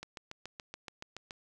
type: click train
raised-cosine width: 0.2 ms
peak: -25 dBFS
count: 10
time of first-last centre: 0.03-1.308 s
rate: 7.04 Hz
effects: none